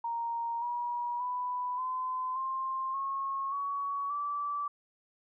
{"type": "tone with pitch steps", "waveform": "sine", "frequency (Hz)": [932, 961.5, 992, 1023.4, 1055.8, 1089.3, 1123.8, 1159.4], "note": ["A#5", "B5", "B5", "C6", "C6", "C#6", "C#6", "D6"], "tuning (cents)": [-1, -47, 7, -39, 15, -31, 23, -23], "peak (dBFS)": -31, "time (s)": [0.04, 4.68], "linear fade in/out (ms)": 5, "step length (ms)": 580, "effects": []}